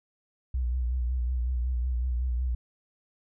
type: tone with vibrato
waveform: sine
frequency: 61.74 Hz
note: B1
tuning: in tune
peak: -25 dBFS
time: 0.54-2.55 s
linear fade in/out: 5 ms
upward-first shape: sine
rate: 5.4 Hz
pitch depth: 64 cents each way
effects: none